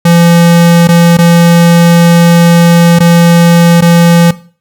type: tone with dropouts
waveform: square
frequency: 170.4 Hz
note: F3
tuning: 42 cents flat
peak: -3 dBFS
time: 0.05-4.31 s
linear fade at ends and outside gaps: 5 ms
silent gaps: 0.874-0.887 / 1.171-1.186 / 2.989-3.003 / 3.809-3.821 s
effects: noise-tail reverb RT60 0.4 s tail -17 dB re dry